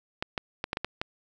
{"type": "clicks", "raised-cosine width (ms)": 0.3, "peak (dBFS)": -13, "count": 7, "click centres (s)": [0.225, 0.378, 0.641, 0.731, 0.771, 0.846, 1.015], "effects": []}